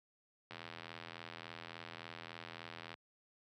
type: click train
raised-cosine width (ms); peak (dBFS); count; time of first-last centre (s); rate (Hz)
0.3; -30; 204; 0.51-2.941; 83.5
effects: high-pass 80 Hz 12 dB/octave